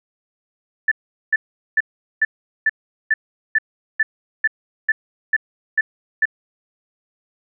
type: tone bursts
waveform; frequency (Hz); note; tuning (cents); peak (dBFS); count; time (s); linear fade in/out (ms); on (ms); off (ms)
sine; 1758; A6; -2; -12; 13; 0.88-6.255; 5; 35; 410
effects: none